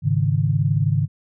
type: chord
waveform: sine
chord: Ab suspended fourth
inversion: none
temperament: equal with one note detuned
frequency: 103.83 / 136.92 / 155.56 Hz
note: Ab2 / Db3 / Eb3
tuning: 0 / -21 / 0 cents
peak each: -21 / -20 / -21 dBFS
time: 0.02-1.08 s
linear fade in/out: 50 ms
effects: none